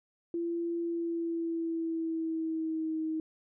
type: tone with pitch glide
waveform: sine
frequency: 339.4 to 316.7 Hz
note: F4 to D#4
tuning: -49 to +31 cents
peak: -30 dBFS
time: 0.34-3.2 s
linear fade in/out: 2 ms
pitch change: -120 cents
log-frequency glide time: 0.8-2.99 s
effects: none